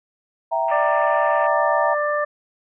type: chord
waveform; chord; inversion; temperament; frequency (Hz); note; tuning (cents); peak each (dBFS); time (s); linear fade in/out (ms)
sine; E diminished; none; equal with one note detuned; 659.3 / 775.9 / 932.3; E5 / G5 / Bb5; 0 / -18 / 0; -22 / -25 / -22; 0.51-1.95; 20
type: band-pass noise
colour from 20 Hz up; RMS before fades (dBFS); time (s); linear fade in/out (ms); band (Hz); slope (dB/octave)
white; -39; 0.68-1.47; 5; 530 to 2800; 96
type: harmonic tone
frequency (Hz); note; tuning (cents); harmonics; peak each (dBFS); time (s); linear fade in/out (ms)
592; D5; +14; 1 / 2 / 3; -21 / -24 / -26; 0.71-2.25; 10
effects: none